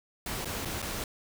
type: noise with dropouts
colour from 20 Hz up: pink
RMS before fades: -35 dBFS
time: 0.26-1.04 s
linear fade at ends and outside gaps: 2 ms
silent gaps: 0.447-0.455 / 0.65-0.655 / 0.819-0.825 s
effects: none